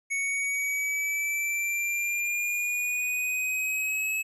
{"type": "exponential sweep", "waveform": "square", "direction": "up", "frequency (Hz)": [2217, 2586], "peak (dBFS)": -27, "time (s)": [0.1, 4.23], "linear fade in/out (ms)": 20, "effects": ["resampled to 32000 Hz"]}